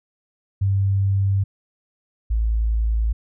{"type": "tone pair in turn", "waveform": "sine", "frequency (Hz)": [98, 55.24], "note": ["G2", "A1"], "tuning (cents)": [0, 8], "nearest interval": "minor seventh", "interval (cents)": 992, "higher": "first", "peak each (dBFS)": [-16, -17], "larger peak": "first", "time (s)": [[0.61, 1.44], [2.3, 3.13]], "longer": "neither", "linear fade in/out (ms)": 10, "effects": []}